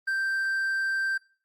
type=tone; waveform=triangle; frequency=1568 Hz; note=G6; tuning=in tune; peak=-23 dBFS; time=0.07-1.18 s; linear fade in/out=10 ms; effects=noise-tail reverb RT60 0.4 s tail -21 dB re dry + Opus 32 kbps